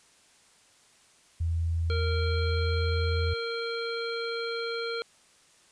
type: tone with pitch glide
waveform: sine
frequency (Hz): 83.1 to 83.97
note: E2 to E2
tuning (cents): +15 to +33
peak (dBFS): -25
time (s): 1.4-3.34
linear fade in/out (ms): 10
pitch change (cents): +18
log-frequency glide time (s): 2.17-2.81
type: harmonic tone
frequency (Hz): 462.9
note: A#4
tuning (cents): -12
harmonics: 1 / 3 / 5 / 7 / 9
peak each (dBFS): -32 / -36 / -41 / -42 / -39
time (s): 1.9-5.02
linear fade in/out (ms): 0
effects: white hiss -60 dBFS RMS until 5.71 s + resampled to 22050 Hz